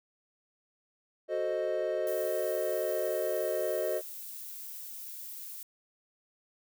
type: chord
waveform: triangle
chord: F# diminished seventh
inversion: none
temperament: equal with one note detuned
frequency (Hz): 370 / 440 / 523.3 / 620.1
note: F#4 / A4 / C5 / Eb5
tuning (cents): 0 / 0 / 0 / -6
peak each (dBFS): -34 / -35 / -33 / -30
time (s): 1.28-4.02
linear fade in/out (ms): 50
type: noise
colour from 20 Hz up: violet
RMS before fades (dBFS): -43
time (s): 2.07-5.63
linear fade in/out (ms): 2
effects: none